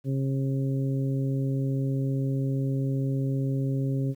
harmonic tone, 135.2 Hz, C#3, 43 cents flat, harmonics 1 / 2 / 3 / 4, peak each -25 / -31 / -37 / -41 dBFS, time 0.04-4.15 s, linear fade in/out 50 ms, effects 10-bit

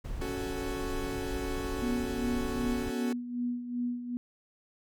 brown noise, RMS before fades -38 dBFS, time 0.04-2.91 s, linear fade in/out 10 ms
40% pulse chord, F# minor, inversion second, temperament equal, 277.2 / 370 / 440 Hz, C#4 / F#4 / A4, 0 / 0 / 0 cents, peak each -37 / -37 / -39 dBFS, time 0.21-3.13 s, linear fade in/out 5 ms
sine tone with tremolo, 243.4 Hz, B3, 25 cents flat, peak -28 dBFS, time 1.82-4.17 s, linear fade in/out 0 ms, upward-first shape sine, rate 2.6 Hz, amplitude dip 65%
effects none

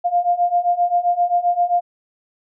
sine beating tone pair, 698.5 / 706.1 Hz, F5 / F5, 0 / +19 cents, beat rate 7.6 Hz, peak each -19 / -17 dBFS, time 0.04-1.81 s, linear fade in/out 20 ms, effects none

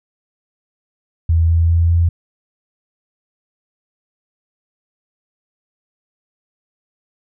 sine tone with pitch steps, 82.41 / 83.22 / 84.04 / 84.87 Hz, E2 / E2 / E2 / F2, 0 / +17 / +34 / -49 cents, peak -10 dBFS, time 1.29-2.09 s, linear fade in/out 5 ms, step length 200 ms, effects none

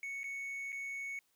triangle tone with dropouts, 2217 Hz, C#7, in tune, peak -37 dBFS, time 0.03-1.19 s, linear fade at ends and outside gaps 1 ms, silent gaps 0.233-0.241 / 0.721-0.727 s, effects white hiss -75 dBFS RMS until 1.35 s

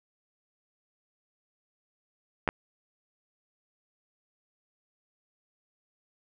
clicks, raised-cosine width 0.5 ms, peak -10 / -12 dBFS, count 2, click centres 2.477 / 2.489 s, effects none

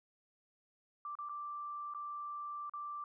sine tone with dropouts, 1174.7 Hz, D6, in tune, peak -40 dBFS, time 1.05-3.04 s, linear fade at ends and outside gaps 2 ms, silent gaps 1.153-1.187 / 1.288-1.294 / 1.938-1.947 / 2.696-2.736 s, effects none

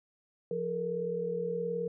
sine tone cluster, 174.3 / 431.5 / 470.6 Hz, F3 / A4 / A#4, -3 / -34 / +16 cents, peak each -39 / -38 / -32 dBFS, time 0.51-1.88 s, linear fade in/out 2 ms, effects none

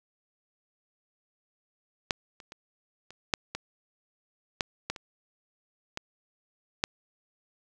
clicks, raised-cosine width 0.2 ms, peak -8 / -30 / -26 / -29 / -6 / -16 / -9 / -13 / -24 / -16 / -7 dBFS, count 11, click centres 2.108 / 2.402 / 2.521 / 3.106 / 3.338 / 3.55 / 4.608 / 4.9 / 4.962 / 5.974 / 6.839 s, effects none

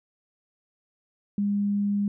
sine tone, 203 Hz, G#3, 39 cents flat, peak -22 dBFS, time 1.38-2.08 s, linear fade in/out 2 ms, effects none

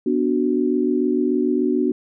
sine chord, B minor, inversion none, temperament equal, 246.9 / 293.7 / 370 Hz, B3 / D4 / F#4, 0 / 0 / 0 cents, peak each -21 dBFS, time 0.06-1.92 s, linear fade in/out 5 ms, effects none

